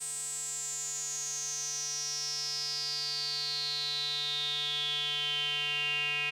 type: tone with band-pass filter sweep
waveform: square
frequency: 146.83 Hz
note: D3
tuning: in tune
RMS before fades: -34 dBFS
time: 0-6.31 s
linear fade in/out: 20 ms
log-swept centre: 8300 to 2600 Hz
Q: 9.9
effects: none